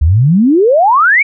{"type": "exponential sweep", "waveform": "sine", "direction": "up", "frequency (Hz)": [69.3, 2343], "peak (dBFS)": -5, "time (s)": [0.01, 1.23], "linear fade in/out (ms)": 10, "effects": []}